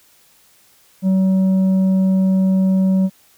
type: tone with tanh clipping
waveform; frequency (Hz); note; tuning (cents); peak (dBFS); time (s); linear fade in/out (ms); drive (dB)
sine; 189.4; F#3; +41; -13; 1.02-3.1; 50; 5
effects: white hiss -53 dBFS RMS until 3.37 s